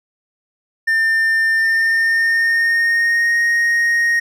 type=tone with pitch glide; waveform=triangle; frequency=1800 to 1866.7 Hz; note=A6 to A#6; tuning=+39 to +2 cents; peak=-11 dBFS; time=0.87-4.2 s; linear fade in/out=10 ms; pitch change=+63 cents; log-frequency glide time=1.55-3.4 s; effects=none